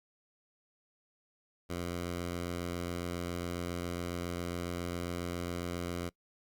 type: tone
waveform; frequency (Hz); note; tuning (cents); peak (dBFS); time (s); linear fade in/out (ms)
10% pulse; 87.31; F2; 0; -27; 1.69-6.1; 20
effects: noise-tail reverb RT60 0.1 s tail -22 dB re dry + Opus 48 kbps